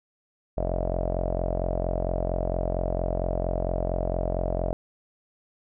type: tone with low-pass filter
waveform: sawtooth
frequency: 44.37 Hz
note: F1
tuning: 28 cents sharp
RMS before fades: -27 dBFS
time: 0.57-4.73 s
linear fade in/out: 0 ms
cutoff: 630 Hz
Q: 8.6
effects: none